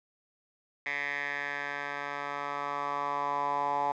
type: tone with band-pass filter sweep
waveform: 10% pulse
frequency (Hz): 143.2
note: D3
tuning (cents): -43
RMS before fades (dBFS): -33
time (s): 0.86-3.92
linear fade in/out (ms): 2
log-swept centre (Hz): 2000 to 890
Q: 5.2
effects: resampled to 16000 Hz + 10-bit